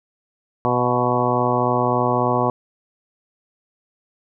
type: harmonic tone with a mistuned harmonic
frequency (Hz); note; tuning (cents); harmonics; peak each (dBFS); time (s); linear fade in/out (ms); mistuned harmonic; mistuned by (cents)
123.47; B2; 0; 1 / 2 / 3 / 4 / 5 / 6 / 7 / 8 / 9; -25 / -25 / -25 / -25 / -25 / -25 / -25 / -25 / -25; 0.65-2.5; 0; 6; -35
effects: none